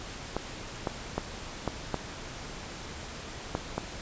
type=clicks; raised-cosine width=1 ms; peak=-14 dBFS; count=7; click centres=0.366 / 0.872 / 1.18 / 1.677 / 1.943 / 3.551 / 3.78 s; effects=pink hiss -41 dBFS RMS until 4.01 s + resampled to 16000 Hz